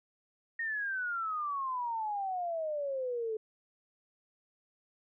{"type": "exponential sweep", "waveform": "sine", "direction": "down", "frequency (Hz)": [1864.7, 429.4], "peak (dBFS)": -32, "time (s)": [0.59, 3.37], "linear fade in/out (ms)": 5, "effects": []}